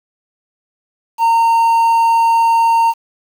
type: tone with quantisation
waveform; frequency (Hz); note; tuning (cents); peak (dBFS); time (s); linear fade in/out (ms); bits
triangle; 918; A#5; -27; -7; 1.18-2.94; 50; 6
effects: none